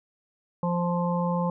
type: harmonic tone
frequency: 174.61 Hz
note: F3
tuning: in tune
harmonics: 1 / 3 / 5 / 6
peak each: -25 / -30 / -32 / -33 dBFS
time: 0.63-1.5 s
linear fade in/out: 2 ms
effects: none